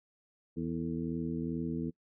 harmonic tone with a mistuned harmonic, 82.41 Hz, E2, in tune, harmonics 1 / 2 / 3 / 4 / 5, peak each -46 / -37 / -36 / -39 / -44 dBFS, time 0.56-1.91 s, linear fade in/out 20 ms, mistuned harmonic 5, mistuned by +120 cents, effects noise-tail reverb RT60 0.1 s tail -24 dB re dry

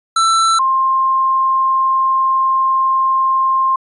square / sine tone pair in turn, 1333 / 1058 Hz, E6 / C6, +19 / +19 cents, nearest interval major third, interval 400 cents, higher first, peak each -11 dBFS, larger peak neither, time 0.16-0.59 / 0.59-3.76 s, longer second, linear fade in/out 5 ms, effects resampled to 24000 Hz

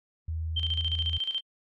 sine tone, 80.6 Hz, E2, 38 cents flat, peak -29 dBFS, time 0.28-1.18 s, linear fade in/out 5 ms
sine tone with tremolo, 3136 Hz, G7, in tune, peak -26 dBFS, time 0.56-1.41 s, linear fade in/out 10 ms, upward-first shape square, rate 14 Hz, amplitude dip 70%
effects AAC 64 kbps

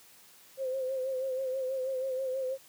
sine tone with vibrato, 523.3 Hz, C5, in tune, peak -30 dBFS, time 0.57-2.58 s, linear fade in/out 50 ms, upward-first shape sine, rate 6.2 Hz, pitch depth 48 cents each way, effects white hiss -57 dBFS RMS until 2.68 s + high-pass 80 Hz 12 dB/octave

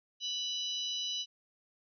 harmonic tone with a mistuned harmonic, 987.8 Hz, B5, in tune, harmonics 3 / 4 / 5 / 6, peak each -36 / -38 / -46 / -44 dBFS, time 0.2-1.26 s, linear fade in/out 50 ms, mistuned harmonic 5, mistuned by +21 cents, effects none

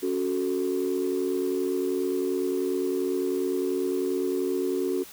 sine chord, F# minor, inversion second, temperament equal, 277.2 / 370 / 440 Hz, C#4 / F#4 / A4, 0 / 0 / 0 cents, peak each -29 / -25 / -31 dBFS, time 0.02-5.04 s, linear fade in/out 20 ms, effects tanh soft clip ceiling -18 dBFS + white hiss -46 dBFS RMS until 5.12 s

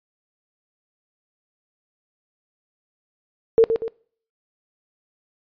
sine tone with echo, 452.6 Hz, A4, 49 cents sharp, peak -9 dBFS, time 3.58-3.64 s, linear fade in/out 0 ms, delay 120 ms, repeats 2, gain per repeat -7 dB, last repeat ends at 3.88 s, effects noise-tail reverb RT60 0.5 s tail -23 dB re dry + resampled to 11025 Hz

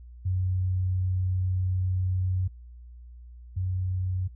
sine tone pair in turn, 92.5 / 92.5 Hz, F#2 / F#2, 0 / 0 cents, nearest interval unison, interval 0 cents, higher neither, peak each -24 / -26 dBFS, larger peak first, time 0.25-2.48 / 3.56-4.28 s, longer first, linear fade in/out 10 ms, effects noise-tail reverb RT60 0.1 s tail -19 dB re dry + added 60 Hz sine -43 dBFS peak until 4.35 s

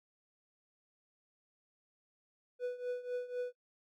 triangle tone with tremolo, 493.9 Hz, B4, in tune, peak -31 dBFS, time 2.59-3.53 s, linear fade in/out 50 ms, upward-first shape triangle, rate 4 Hz, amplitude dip 85%, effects noise-tail reverb RT60 0.1 s tail -26 dB re dry

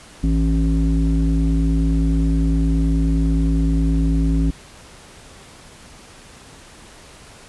square tone with low-pass filter, 54.8 Hz, A1, 6 cents flat, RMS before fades -17 dBFS, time 0.23-4.51 s, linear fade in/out 10 ms, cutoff 240 Hz, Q 7.3, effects pink hiss -43 dBFS RMS until 7.48 s + resampled to 24000 Hz

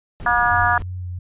brown noise, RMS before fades -32 dBFS, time 0.2-0.82 s, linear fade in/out 0 ms
harmonic tone, 240 Hz, B3, 49 cents flat, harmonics 3 / 4 / 5 / 6 / 7, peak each -21 / -21 / -21 / -21 / -21 dBFS, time 0.26-0.78 s, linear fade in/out 2 ms
sine tone with vibrato, 90.4 Hz, F#2, 40 cents flat, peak -26 dBFS, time 0.51-1.19 s, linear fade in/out 5 ms, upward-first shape sine, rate 2.9 Hz, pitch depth 19 cents each way
effects resampled to 8000 Hz

